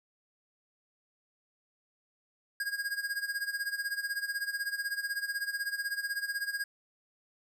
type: tone with tremolo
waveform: square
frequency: 1632 Hz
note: G#6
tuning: 31 cents flat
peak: -30 dBFS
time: 2.6-6.64 s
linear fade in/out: 2 ms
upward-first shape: sine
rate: 16 Hz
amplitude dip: 80%
effects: none

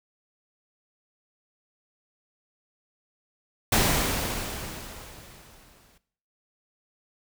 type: noise with exponential decay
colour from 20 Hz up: pink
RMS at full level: -20 dBFS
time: 3.72-5.98 s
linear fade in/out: 5 ms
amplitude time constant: 490 ms
effects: noise-tail reverb RT60 0.6 s tail -18 dB re dry

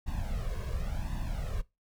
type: noise with flanger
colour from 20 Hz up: brown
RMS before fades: -33 dBFS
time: 0.06-1.62 s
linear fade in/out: 20 ms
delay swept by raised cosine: 1.1 to 1.86 ms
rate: 0.92 Hz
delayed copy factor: +0.85
effects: noise-tail reverb RT60 0.2 s tail -20 dB re dry

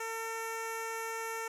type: tone with notch filter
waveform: 10% pulse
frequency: 451.8 Hz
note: A4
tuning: 46 cents sharp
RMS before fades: -38 dBFS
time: 0-1.48 s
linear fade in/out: 5 ms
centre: 3400 Hz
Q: 1.9
effects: resampled to 32000 Hz

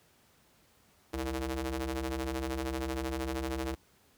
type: ring-modulated tone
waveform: sawtooth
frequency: 129.7 Hz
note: C3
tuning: 15 cents flat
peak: -25 dBFS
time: 1.13-3.75 s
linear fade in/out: 10 ms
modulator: 201 Hz
effects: pink hiss -65 dBFS RMS until 4.17 s + high-pass 60 Hz 12 dB/octave

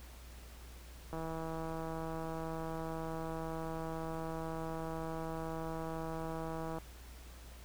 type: click train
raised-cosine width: 1 ms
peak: -28 dBFS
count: 917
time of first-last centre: 1.13-6.784 s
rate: 162 Hz
effects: added 60 Hz sine -50 dBFS peak until 7.64 s + pink hiss -57 dBFS RMS until 7.64 s

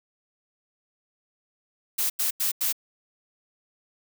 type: noise bursts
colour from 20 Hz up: blue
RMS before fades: -25 dBFS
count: 4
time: 1.98-2.727 s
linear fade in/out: 10 ms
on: 120 ms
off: 89 ms
effects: none

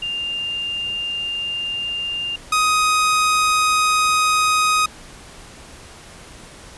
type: tone pair in turn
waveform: sine / sawtooth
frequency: 2800 / 1253 Hz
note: F7 / D#6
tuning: +4 / +12 cents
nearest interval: octave + major second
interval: 1392 cents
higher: first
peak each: -22 / -11 dBFS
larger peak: second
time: 0.02-2.36 / 2.52-4.86 s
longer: neither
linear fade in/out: 5 ms
effects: pink hiss -41 dBFS RMS until 6.77 s + resampled to 24000 Hz

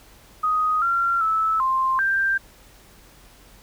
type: tone with pitch steps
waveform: sine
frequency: 1250 / 1374 / 1308 / 1051 / 1579 Hz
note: D#6 / F6 / E6 / C6 / G6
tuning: +8 / -29 / -14 / +7 / +12 cents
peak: -18 dBFS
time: 0.43-2.38 s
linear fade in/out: 10 ms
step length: 390 ms
effects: added 46 Hz sine -52 dBFS peak until 3.62 s + pink hiss -51 dBFS RMS until 3.62 s

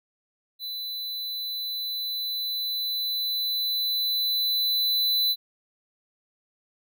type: tone with level ramp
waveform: square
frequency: 4000 Hz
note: B7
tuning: 21 cents sharp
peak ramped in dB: -32 to -21 dBFS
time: 0.59-5.36 s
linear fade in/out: 50 ms
effects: none

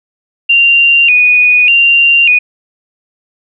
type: tone with vibrato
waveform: sine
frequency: 2619 Hz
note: E7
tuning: 12 cents flat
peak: -4 dBFS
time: 0.49-2.39 s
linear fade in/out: 10 ms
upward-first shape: square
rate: 0.84 Hz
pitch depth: 100 cents each way
effects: none

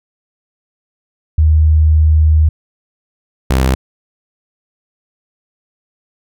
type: tone pair in turn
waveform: sine / sawtooth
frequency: 77.78 / 65.28 Hz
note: D#2 / C2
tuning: 0 / -3 cents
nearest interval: minor third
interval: 303 cents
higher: first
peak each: -6 dBFS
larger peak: neither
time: 1.38-2.49 / 3.5-3.75 s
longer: first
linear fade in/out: 5 ms
effects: none

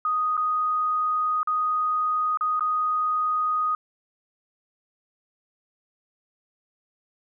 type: tone with dropouts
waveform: sine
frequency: 1244.5 Hz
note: D#6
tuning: in tune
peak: -21 dBFS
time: 0.05-3.75 s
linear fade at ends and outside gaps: 2 ms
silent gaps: 0.369-0.376 / 1.431-1.473 / 2.373-2.409 / 2.595-2.607 s
effects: none

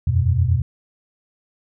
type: chord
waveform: sine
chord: E suspended second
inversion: none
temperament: equal with one note detuned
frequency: 83.7 / 92.5 / 123.47 Hz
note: E2 / F#2 / B2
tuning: +27 / 0 / 0 cents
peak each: -19 dBFS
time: 0.07-0.62 s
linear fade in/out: 5 ms
effects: none

